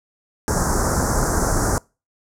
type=band-stop noise; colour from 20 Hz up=pink; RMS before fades=-19 dBFS; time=0.48-1.78 s; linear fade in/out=0 ms; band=1600 to 5600 Hz; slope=48 dB/octave; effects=noise-tail reverb RT60 0.3 s tail -25 dB re dry + low-pass 9000 Hz 12 dB/octave